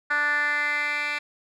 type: tone with band-pass filter sweep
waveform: 10% pulse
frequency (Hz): 293.7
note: D4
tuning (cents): 0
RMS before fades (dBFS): -25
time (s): 0.1-1.19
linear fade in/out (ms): 10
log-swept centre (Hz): 1600 to 2500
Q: 5.1
effects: none